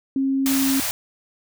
sine tone, 269.9 Hz, C#4, 46 cents flat, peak -18 dBFS, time 0.16-0.8 s, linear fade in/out 2 ms
white band-stop noise, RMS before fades -25 dBFS, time 0.46-0.91 s, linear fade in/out 0 ms, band 150 to 520 Hz, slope 48 dB/octave
effects none

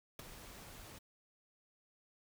pink noise with ADSR envelope, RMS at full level -44 dBFS, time 0.19-0.99 s, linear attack 3 ms, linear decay 13 ms, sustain -9 dB, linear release 12 ms, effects none

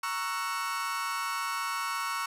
35% pulse chord, F# dominant seventh, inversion first, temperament equal with one note detuned, 932.3 / 1108.7 / 1334.6 / 1480 Hz, A#5 / C#6 / E6 / F#6, 0 / 0 / +21 / 0 cents, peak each -37 / -32 / -34 / -38 dBFS, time 0.03-2.26 s, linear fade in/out 5 ms, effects resampled to 32000 Hz

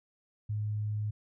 sine tone, 105.7 Hz, G#2, 31 cents sharp, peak -30 dBFS, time 0.49-1.11 s, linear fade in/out 10 ms, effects none

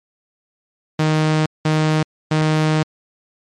sawtooth tone bursts at uneven times, 155.5 Hz, D#3, 1 cent flat, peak -10 dBFS, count 3, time 0.99-1.46 / 1.65-2.03 / 2.31-2.83 s, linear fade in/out 5 ms, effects low-pass 6000 Hz 12 dB/octave + MP3 64 kbps

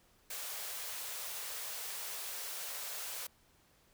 white high-pass noise, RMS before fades -42 dBFS, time 0.3-3.27 s, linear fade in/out 5 ms, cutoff 430 Hz, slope 48 dB/octave, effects pink hiss -68 dBFS RMS until 3.93 s

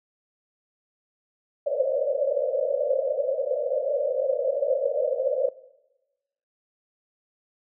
white band-pass noise, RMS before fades -25 dBFS, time 1.66-5.49 s, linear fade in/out 5 ms, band 510 to 590 Hz, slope 96 dB/octave, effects noise-tail reverb RT60 1.0 s tail -19 dB re dry

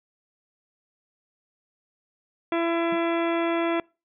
harmonic tone, 335.8 Hz, E4, 32 cents sharp, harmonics 1 / 2 / 3 / 4 / 5 / 6 / 7 / 8 / 10, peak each -24 / -28 / -33 / -34 / -39 / -37 / -38 / -42 / -42 dBFS, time 2.52-3.8 s, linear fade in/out 2 ms
triangle tone with exponential decay, 189.7 Hz, F#3, 43 cents sharp, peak -30 dBFS, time 2.92-3 s, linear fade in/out 5 ms, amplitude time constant 16 ms
effects noise-tail reverb RT60 0.3 s tail -26 dB re dry

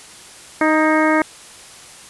harmonic tone with a mistuned harmonic, 311.1 Hz, D#4, in tune, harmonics 1 / 2 / 3 / 4 / 5 / 6 / 7, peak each -16 / -19 / -21 / -22 / -23 / -24 / -24 dBFS, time 0.61-1.22 s, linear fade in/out 2 ms, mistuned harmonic 5, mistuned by +39 cents, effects white hiss -40 dBFS RMS until 2.09 s + resampled to 24000 Hz

